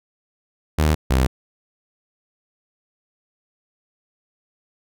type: tone pair in turn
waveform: sawtooth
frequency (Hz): 76.8 / 64.83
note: D#2 / C2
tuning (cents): -22 / -15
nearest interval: minor third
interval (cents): 293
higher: first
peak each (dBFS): -11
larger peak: neither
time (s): 0.78-0.95 / 1.1-1.27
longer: neither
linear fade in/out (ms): 10
effects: none